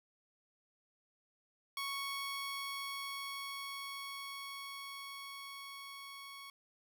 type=tone with level ramp; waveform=15% pulse; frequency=1108.7 Hz; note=C#6; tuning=in tune; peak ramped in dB=-31 to -42 dBFS; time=1.77-6.5 s; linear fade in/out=2 ms; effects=none